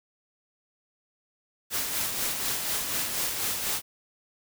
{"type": "noise with tremolo", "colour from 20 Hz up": "white", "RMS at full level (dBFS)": -28, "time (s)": [1.7, 3.82], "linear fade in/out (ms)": 50, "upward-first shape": "sine", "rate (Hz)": 4.1, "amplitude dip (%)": 40, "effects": []}